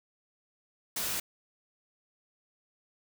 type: noise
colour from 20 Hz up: white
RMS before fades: -33 dBFS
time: 0.96-1.2 s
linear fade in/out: 5 ms
effects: none